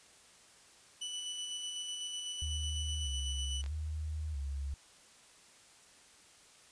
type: tone with tremolo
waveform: sawtooth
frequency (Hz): 2973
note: F#7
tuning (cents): +8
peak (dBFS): -34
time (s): 1.01-3.62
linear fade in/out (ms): 10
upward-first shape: square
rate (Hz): 8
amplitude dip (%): 25
type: tone with vibrato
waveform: sine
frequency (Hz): 73.42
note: D2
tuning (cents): 0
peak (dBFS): -35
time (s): 2.42-4.74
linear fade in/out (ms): 0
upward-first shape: square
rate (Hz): 0.78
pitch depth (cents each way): 91
type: clicks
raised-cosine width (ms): 0.2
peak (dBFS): -32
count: 2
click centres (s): 3.64 / 3.662
effects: white hiss -60 dBFS RMS until 6.71 s + resampled to 22050 Hz